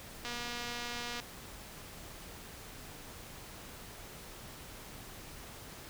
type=click train; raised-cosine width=0.2 ms; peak=-23 dBFS; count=229; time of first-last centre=0.25-1.2 s; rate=240 Hz; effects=pink hiss -49 dBFS RMS until 5.89 s